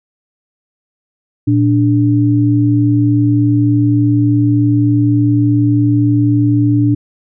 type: tone pair together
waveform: sine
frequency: 116.2 / 292.8 Hz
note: A#2 / D4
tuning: -5 / -5 cents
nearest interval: octave + major third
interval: 1600 cents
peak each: -11 dBFS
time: 1.47-6.95 s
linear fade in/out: 10 ms
effects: none